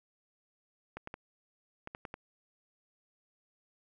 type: clicks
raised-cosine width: 0.5 ms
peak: -26 dBFS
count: 7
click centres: 0.97 / 1.074 / 1.141 / 1.874 / 1.949 / 2.052 / 2.141 s
effects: none